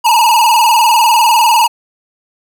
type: tone with vibrato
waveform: square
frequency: 913 Hz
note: A#5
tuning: 36 cents flat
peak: -7 dBFS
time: 0.04-1.68 s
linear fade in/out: 20 ms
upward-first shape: square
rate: 20 Hz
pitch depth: 84 cents each way
effects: none